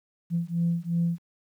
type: beating tone pair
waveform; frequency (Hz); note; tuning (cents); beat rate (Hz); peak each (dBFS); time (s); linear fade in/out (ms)
sine; 168.4 / 171.2; E3 / F3; +37 / -34; 2.8; -26; 0.3-1.19; 50
effects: tanh soft clip ceiling -17 dBFS + 10-bit